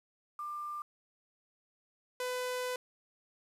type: tone pair in turn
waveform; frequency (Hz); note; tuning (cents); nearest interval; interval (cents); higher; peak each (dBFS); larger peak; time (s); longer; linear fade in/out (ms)
sine / sawtooth; 1192 / 501.2; D6 / B4; +25 / +25; octave + minor third; 1500; first; -37 / -30; second; 0.39-0.82 / 2.2-2.76; second; 2
effects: resampled to 32000 Hz + 10-bit